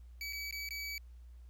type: tone with dropouts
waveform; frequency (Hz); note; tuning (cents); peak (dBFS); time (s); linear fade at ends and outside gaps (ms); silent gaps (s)
25% pulse; 2283; D7; -50; -35; 0.21-0.98; 1; 0.326-0.331 / 0.51-0.525 / 0.689-0.707
effects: added 60 Hz sine -50 dBFS peak until 1.49 s + pink hiss -75 dBFS RMS until 1.49 s